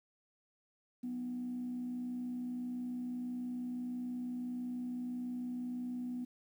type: tone with frequency modulation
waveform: sine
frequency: 246.9 Hz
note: B3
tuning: in tune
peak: -36 dBFS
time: 1.03-6.25 s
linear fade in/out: 10 ms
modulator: 61.6 Hz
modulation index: 0.26
effects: tanh soft clip ceiling -32 dBFS + 11-bit